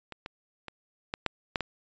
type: clicks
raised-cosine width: 0.3 ms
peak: -24 / -22 / -23 / -15 / -10 / -11 / -15 dBFS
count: 7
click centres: 0.123 / 0.261 / 0.683 / 1.139 / 1.263 / 1.558 / 1.607 s
effects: resampled to 16000 Hz